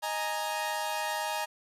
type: chord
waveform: sawtooth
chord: D# suspended fourth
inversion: none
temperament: equal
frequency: 622.3 / 830.6 / 932.3 Hz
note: D#5 / G#5 / A#5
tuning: 0 / 0 / 0 cents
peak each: -33 / -31 / -30 dBFS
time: 0.02-1.46 s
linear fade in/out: 20 ms
effects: resampled to 32000 Hz + 10-bit